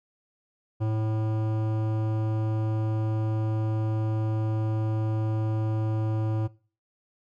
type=tone with hard clipping; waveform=sine; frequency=109.4 Hz; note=A2; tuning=9 cents flat; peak=-26 dBFS; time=0.8-6.48 s; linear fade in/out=20 ms; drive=15 dB; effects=noise-tail reverb RT60 0.4 s tail -21 dB re dry